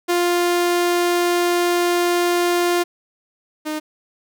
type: tone pair in turn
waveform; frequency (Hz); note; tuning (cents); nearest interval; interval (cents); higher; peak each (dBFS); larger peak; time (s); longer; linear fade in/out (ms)
sawtooth; 350.2 / 307.1; F4 / D#4; +5 / -23; major second; 228; first; -12 / -19; first; 0.08-2.84 / 3.65-3.8; first; 20
effects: none